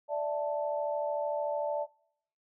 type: chord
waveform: sine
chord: D suspended second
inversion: none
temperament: just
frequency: 587.3 / 660.7 / 881 Hz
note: D5 / E5 / A5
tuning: 0 / +4 / +2 cents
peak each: -31 / -36 / -36 dBFS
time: 0.08-1.87 s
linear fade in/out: 50 ms
effects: noise-tail reverb RT60 0.7 s tail -25 dB re dry